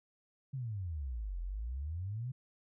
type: exponential two-way sweep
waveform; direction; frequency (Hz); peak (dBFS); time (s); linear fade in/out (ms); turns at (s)
sine; down then up; 139.9 to 42.03 to 132.7; -36; 0.53-2.32; 10; 1.4
effects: none